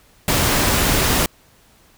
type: noise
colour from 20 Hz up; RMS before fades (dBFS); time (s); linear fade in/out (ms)
pink; -17; 0.28-1.26; 2
effects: pink hiss -53 dBFS RMS until 1.97 s